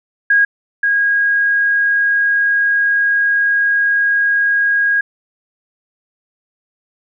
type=tone pair in turn; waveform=sine; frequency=1638 / 1638 Hz; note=G#6 / G#6; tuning=-24 / -24 cents; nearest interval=unison; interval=0 cents; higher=neither; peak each=-8 / -11 dBFS; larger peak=first; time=0.3-0.45 / 0.83-5.01 s; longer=second; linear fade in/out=5 ms; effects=none

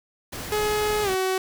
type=noise; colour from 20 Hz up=pink; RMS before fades=-34 dBFS; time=0.32-1.15 s; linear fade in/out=10 ms
type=tone with pitch glide; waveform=sawtooth; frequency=422.3 to 376.2 Hz; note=G#4 to F#4; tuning=+29 to +29 cents; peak=-18 dBFS; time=0.52-1.38 s; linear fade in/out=2 ms; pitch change=-200 cents; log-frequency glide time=1.03-1.1 s
effects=none

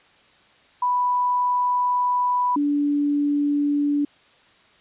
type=tone pair in turn; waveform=sine; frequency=987.8 / 289.5 Hz; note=B5 / D4; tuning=0 / -25 cents; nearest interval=octave + major sixth; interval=2125 cents; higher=first; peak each=-18 dBFS; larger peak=neither; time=0.82-2.56 / 2.56-4.05 s; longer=first; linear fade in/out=5 ms; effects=white hiss -55 dBFS RMS until 4.8 s + resampled to 8000 Hz

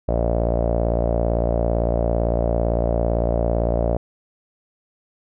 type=tone with low-pass filter; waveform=sawtooth; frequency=57.8 Hz; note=A#1; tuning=14 cents flat; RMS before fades=-20 dBFS; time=0.08-3.97 s; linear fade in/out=5 ms; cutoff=610 Hz; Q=6.3; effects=none

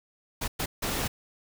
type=noise bursts at uneven times; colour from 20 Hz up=pink; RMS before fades=-30 dBFS; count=3; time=0.41-0.48 / 0.59-0.66 / 0.82-1.08 s; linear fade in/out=10 ms; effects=none

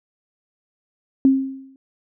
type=tone with exponential decay; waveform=sine; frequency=267.5 Hz; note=C4; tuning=38 cents sharp; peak=-8 dBFS; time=1.25-1.76 s; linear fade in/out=1 ms; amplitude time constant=110 ms; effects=none

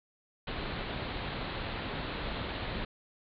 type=low-pass noise; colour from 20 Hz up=pink; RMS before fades=-37 dBFS; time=0.47-2.85 s; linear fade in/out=5 ms; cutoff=4300 Hz; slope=96 dB/octave; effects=none

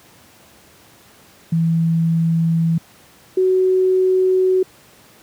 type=tone pair in turn; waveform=sine; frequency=164.81 / 373 Hz; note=E3 / F#4; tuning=0 / +14 cents; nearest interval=octave + major second; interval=1414 cents; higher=second; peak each=-13 / -12 dBFS; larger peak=second; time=1.52-2.78 / 3.37-4.63 s; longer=neither; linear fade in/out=5 ms; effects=pink hiss -48 dBFS RMS until 5.22 s + high-pass 100 Hz 12 dB/octave

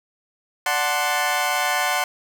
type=chord; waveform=20% pulse; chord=D dominant seventh; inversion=none; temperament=equal; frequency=587.3 / 740 / 880 / 1046.5 Hz; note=D5 / F#5 / A5 / C6; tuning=0 / 0 / 0 / 0 cents; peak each=-24 / -18 / -23 / -20 dBFS; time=0.66-2.04 s; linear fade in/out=2 ms; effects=none

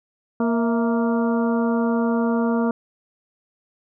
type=harmonic tone with a mistuned harmonic; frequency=233.1 Hz; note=A#3; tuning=in tune; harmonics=1 / 2 / 3 / 4 / 5 / 6; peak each=-19 / -25 / -29 / -31 / -33 / -35 dBFS; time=0.4-2.71 s; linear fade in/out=2 ms; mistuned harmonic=3; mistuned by=-82 cents; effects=none

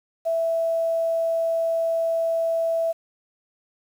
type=tone with quantisation; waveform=sine; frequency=660 Hz; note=E5; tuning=2 cents sharp; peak=-20 dBFS; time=0.25-2.93 s; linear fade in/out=20 ms; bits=8; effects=none

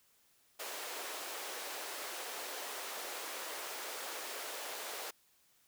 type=high-pass noise; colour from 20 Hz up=pink; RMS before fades=-43 dBFS; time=0.59-5.11 s; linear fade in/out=10 ms; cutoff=420 Hz; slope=24 dB/octave; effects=white hiss -70 dBFS RMS until 5.67 s

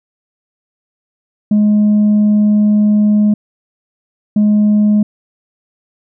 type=tone bursts at uneven times; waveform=sine; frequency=209.6 Hz; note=G#3; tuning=16 cents sharp; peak=-5 dBFS; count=2; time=1.51-3.34 / 4.36-5.03 s; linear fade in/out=5 ms; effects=tanh soft clip ceiling -6 dBFS

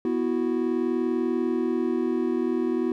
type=chord; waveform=triangle; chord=B suspended fourth; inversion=none; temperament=equal; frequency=246.9 / 329.6 / 370 Hz; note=B3 / E4 / F#4; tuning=0 / 0 / 0 cents; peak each=-25 dBFS; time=0.05-2.92 s; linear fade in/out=2 ms; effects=none

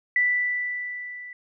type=tone with level ramp; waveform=sine; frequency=1975.5 Hz; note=B6; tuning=in tune; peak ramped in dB=-17 to -37 dBFS; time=0.16-1.33 s; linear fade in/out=2 ms; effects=none

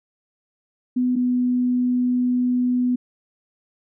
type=tone pair in turn; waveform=sine; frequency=250 / 248.3 Hz; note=B3 / B3; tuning=+21 / +9 cents; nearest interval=unison; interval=12 cents; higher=first; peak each=-17 dBFS; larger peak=neither; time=0.96-1.16 / 1.16-2.96 s; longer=second; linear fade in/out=10 ms; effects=none

